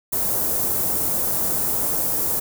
white band-stop noise, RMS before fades -22 dBFS, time 0.12-2.4 s, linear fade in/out 10 ms, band 770 to 11000 Hz, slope 12 dB/octave, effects none

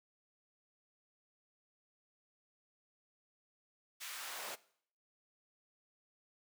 pink noise with high-pass filter sweep, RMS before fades -45 dBFS, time 4-4.56 s, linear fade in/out 20 ms, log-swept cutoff 2100 to 500 Hz, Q 0.94, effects noise-tail reverb RT60 0.6 s tail -20 dB re dry

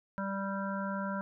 harmonic tone, 196 Hz, G3, in tune, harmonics 1 / 3 / 5 / 7 / 8, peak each -35 / -40 / -40 / -41 / -44 dBFS, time 0.18-1.21 s, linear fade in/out 0 ms, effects none

